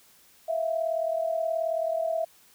sine tone pair together, 650 / 688.7 Hz, E5 / F5, -24 / -24 cents, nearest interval minor second, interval 100 cents, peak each -26 / -31 dBFS, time 0.48-2.25 s, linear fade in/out 10 ms, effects white hiss -58 dBFS RMS until 2.54 s

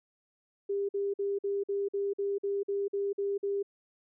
sine tone bursts, 399.8 Hz, G4, 34 cents sharp, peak -28 dBFS, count 12, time 0.69-3.629 s, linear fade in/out 10 ms, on 200 ms, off 49 ms, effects none

